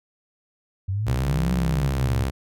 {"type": "exponential two-way sweep", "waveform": "sine", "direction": "up then down", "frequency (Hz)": [92.5, 182.7, 105], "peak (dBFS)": -22, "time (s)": [0.88, 2.25], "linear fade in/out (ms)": 10, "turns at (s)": 1.53}
{"type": "tone with pitch glide", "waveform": "sawtooth", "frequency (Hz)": [65.41, 66.48], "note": ["C2", "C2"], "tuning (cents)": [0, 28], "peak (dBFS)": -19, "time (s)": [1.06, 2.31], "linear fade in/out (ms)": 20, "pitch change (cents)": 28, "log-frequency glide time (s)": [1.69, 1.96]}
{"effects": []}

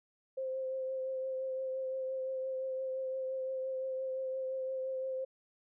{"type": "tone with vibrato", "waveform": "sine", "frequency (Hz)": 524, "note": "C5", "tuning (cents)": 2, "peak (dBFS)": -34, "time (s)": [0.37, 5.25], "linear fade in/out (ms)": 10, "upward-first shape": "triangle", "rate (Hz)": 5.8, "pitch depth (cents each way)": 20, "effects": []}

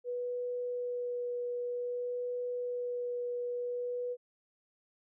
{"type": "tone with vibrato", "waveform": "sine", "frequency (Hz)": 489, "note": "B4", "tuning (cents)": -17, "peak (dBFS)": -33, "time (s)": [0.04, 4.17], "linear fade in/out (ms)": 50, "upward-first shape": "sine", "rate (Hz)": 0.53, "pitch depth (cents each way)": 9, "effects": []}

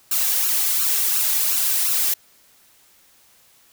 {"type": "noise with flanger", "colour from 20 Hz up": "blue", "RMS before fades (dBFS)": -20, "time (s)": [0.11, 2.14], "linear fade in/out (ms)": 5, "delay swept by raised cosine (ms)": [0.71, 2.61], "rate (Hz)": 2.8, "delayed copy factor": 0.8, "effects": ["white hiss -55 dBFS RMS until 3.72 s"]}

